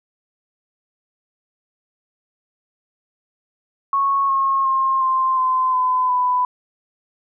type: tone with pitch steps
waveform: sine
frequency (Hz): 1102 / 1083.7 / 1065.7 / 1048 / 1030.6 / 1013.5 / 996.6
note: C#6 / C#6 / C6 / C6 / C6 / B5 / B5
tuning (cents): -11 / -40 / +31 / +2 / -27 / +45 / +15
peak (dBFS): -15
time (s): 3.93-6.45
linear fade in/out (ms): 2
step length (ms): 360
effects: none